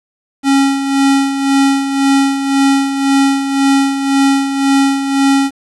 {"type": "tone with tremolo", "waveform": "square", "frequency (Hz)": 274.3, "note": "C#4", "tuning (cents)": -18, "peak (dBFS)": -8, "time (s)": [0.43, 5.51], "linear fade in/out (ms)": 50, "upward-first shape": "sine", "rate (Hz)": 1.9, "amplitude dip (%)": 60, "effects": ["resampled to 24000 Hz", "7-bit"]}